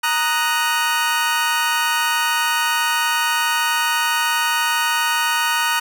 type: chord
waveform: 25% pulse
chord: D# minor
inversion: second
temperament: equal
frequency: 932.3 / 1244.5 / 1480 Hz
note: A#5 / D#6 / F#6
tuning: 0 / 0 / 0 cents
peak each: -17 / -19 / -18 dBFS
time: 0.03-5.8 s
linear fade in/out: 10 ms
effects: none